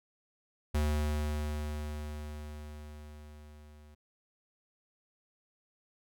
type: tone with level ramp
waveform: square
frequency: 75 Hz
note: D2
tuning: 37 cents sharp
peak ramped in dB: -27 to -54 dBFS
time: 0.74-3.95 s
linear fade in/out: 10 ms
effects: none